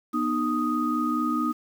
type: tone cluster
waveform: sine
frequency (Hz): 243.6 / 308 / 1246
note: B3 / D#4 / D#6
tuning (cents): -24 / -17 / +2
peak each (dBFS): -27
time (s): 0.13-1.53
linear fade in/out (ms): 20
effects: 8-bit